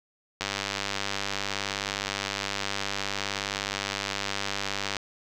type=click train; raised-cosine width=0.2 ms; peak=-11 dBFS; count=454; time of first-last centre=0.41-4.967 s; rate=99.4 Hz; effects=none